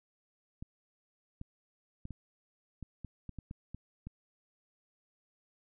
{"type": "clicks", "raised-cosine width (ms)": 5, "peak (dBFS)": -30, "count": 11, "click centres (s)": [0.625, 1.414, 2.054, 2.107, 2.827, 3.047, 3.293, 3.387, 3.511, 3.746, 4.07], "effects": []}